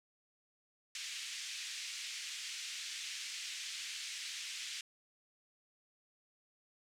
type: band-pass noise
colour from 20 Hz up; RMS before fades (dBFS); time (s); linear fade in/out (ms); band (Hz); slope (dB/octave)
pink; -44; 0.95-4.81; 2; 2200 to 7700; 24
effects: none